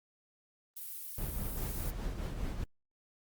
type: noise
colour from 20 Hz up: violet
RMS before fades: -43 dBFS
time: 0.76-1.91 s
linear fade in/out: 10 ms
type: noise with tremolo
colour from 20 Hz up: brown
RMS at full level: -35 dBFS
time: 1.18-2.64 s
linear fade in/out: 2 ms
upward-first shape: triangle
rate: 4.9 Hz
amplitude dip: 50%
effects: Opus 32 kbps

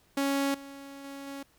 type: tone with level steps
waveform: sawtooth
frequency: 277.2 Hz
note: C#4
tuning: in tune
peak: -22 / -39 / -36 / -34 dBFS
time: 0.17-1.43 s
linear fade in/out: 5 ms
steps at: 0.54 / 1.04 / 1.27 s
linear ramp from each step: 5 ms
effects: pink hiss -65 dBFS RMS until 1.58 s

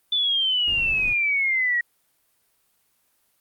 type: exponential sweep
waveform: sine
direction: down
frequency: 3520 to 1892 Hz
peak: -19 dBFS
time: 0.12-1.81 s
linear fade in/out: 5 ms
type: noise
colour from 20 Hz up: brown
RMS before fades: -36 dBFS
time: 0.67-1.14 s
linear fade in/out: 10 ms
effects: white hiss -67 dBFS RMS until 3.4 s + Opus 32 kbps

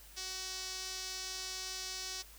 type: tone with band-pass filter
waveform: sawtooth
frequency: 374.9 Hz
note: F#4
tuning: 23 cents sharp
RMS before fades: -42 dBFS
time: 0.16-2.23 s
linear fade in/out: 20 ms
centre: 5400 Hz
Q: 2.4
effects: added 50 Hz sine -57 dBFS peak until 2.38 s + white hiss -57 dBFS RMS until 2.38 s

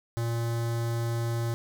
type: tone with notch filter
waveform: square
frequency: 116.54 Hz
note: A#2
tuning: in tune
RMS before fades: -29 dBFS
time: 0.17-1.54 s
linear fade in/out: 0 ms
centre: 2600 Hz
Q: 1.9
effects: none

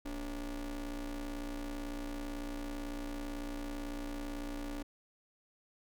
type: ring-modulated tone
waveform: 45% pulse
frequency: 130 Hz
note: C3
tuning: 11 cents flat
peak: -35 dBFS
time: 0.05-4.83 s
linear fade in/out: 10 ms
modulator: 159 Hz
effects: none

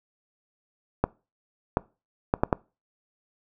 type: clicks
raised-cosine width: 1 ms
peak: -6 dBFS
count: 5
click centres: 1.04 / 1.771 / 2.339 / 2.435 / 2.528 s
effects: noise-tail reverb RT60 0.3 s tail -23 dB re dry

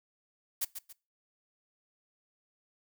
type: noise with echo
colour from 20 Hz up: blue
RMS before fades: -31 dBFS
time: 0.61-0.65 s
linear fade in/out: 10 ms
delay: 140 ms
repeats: 2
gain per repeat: -9 dB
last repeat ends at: 0.93 s
effects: noise-tail reverb RT60 0.3 s tail -22 dB re dry

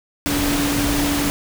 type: tone in noise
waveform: sine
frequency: 287.2 Hz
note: D4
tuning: 39 cents flat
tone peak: -20 dBFS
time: 0.26-1.3 s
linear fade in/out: 0 ms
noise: pink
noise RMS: -22 dBFS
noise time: 0.26-1.3 s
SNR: -1 dB
effects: none

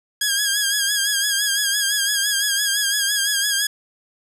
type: tone with vibrato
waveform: 10% pulse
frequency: 1641 Hz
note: G#6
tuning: 21 cents flat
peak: -9 dBFS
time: 0.21-3.67 s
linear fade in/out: 5 ms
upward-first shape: sine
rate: 5.9 Hz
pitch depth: 53 cents each way
effects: none

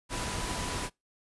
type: tone in noise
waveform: sine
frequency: 987.8 Hz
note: B5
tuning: in tune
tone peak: -42 dBFS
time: 0.09-0.9 s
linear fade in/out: 50 ms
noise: pink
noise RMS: -34 dBFS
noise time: 0.09-0.9 s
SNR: -11 dB
effects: noise-tail reverb RT60 0.2 s tail -25 dB re dry + resampled to 24000 Hz

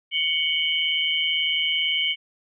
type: tone cluster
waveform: sine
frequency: 2236 / 2947 / 3105 Hz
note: C#7 / F#7 / G7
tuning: +14 / -8 / -17 cents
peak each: -25 dBFS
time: 0.11-2.16 s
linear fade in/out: 50 ms
effects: none

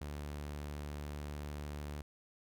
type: tone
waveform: sawtooth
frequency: 73.42 Hz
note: D2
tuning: in tune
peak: -37 dBFS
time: 0.01-2.02 s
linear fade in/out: 5 ms
effects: none

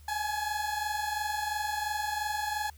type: tone pair together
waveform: 30% pulse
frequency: 830.6 / 853.5 Hz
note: G#5 / G#5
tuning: 0 / +47 cents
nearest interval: unison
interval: 47 cents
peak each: -31 / -30 dBFS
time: 0.08-2.7 s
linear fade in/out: 5 ms
effects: added 74 Hz sine -50 dBFS peak until 2.77 s + white hiss -62 dBFS RMS until 2.77 s

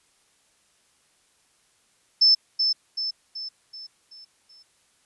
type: tone with echo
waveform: sine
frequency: 5274 Hz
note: E8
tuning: in tune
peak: -13 dBFS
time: 2.21-2.35 s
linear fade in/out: 10 ms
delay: 380 ms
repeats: 6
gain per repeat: -6 dB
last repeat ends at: 4.63 s
effects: white hiss -64 dBFS RMS until 5.05 s + resampled to 24000 Hz

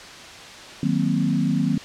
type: chord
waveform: sine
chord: C half-diminished seventh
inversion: first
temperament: equal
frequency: 155.56 / 185 / 233.1 / 261.6 Hz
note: Eb3 / Gb3 / Bb3 / C4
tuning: 0 / 0 / 0 / 0 cents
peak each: -24 dBFS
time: 0.83-1.78 s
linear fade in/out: 2 ms
effects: white hiss -39 dBFS RMS until 1.84 s + low-pass 5000 Hz 12 dB/octave

